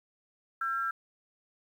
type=tone pair together; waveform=sine; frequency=1351 / 1606.6 Hz; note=E6 / G6; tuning=+42 / +42 cents; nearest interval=minor third; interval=300 cents; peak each=-30 / -35 dBFS; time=0.61-0.91 s; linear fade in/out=5 ms; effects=10-bit